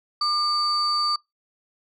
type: tone pair together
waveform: sine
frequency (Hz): 1200 / 4591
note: D6 / D8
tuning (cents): +37 / -40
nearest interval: octave + major seventh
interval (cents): 2323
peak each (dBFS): -22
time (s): 0.21-1.16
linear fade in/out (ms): 5
effects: noise-tail reverb RT60 0.2 s tail -26 dB re dry + tanh soft clip ceiling -14 dBFS